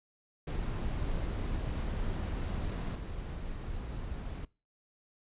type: noise with level steps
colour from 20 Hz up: brown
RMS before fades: -34 / -39 dBFS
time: 0.47-4.45 s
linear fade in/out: 5 ms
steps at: 2.95 s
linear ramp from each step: 5 ms
effects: noise-tail reverb RT60 0.3 s tail -22 dB re dry + resampled to 8000 Hz